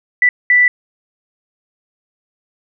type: tone bursts at uneven times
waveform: sine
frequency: 1975 Hz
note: B6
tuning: in tune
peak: -7 dBFS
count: 2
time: 0.22-0.29 / 0.5-0.68 s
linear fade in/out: 2 ms
effects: none